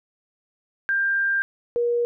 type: tone pair in turn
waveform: sine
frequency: 1591 / 476.6 Hz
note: G6 / A#4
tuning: +25 / +38 cents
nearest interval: octave + major sixth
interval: 2087 cents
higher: first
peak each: -19 dBFS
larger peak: neither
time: 0.89-1.42 / 1.76-2.05 s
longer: first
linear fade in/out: 0 ms
effects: none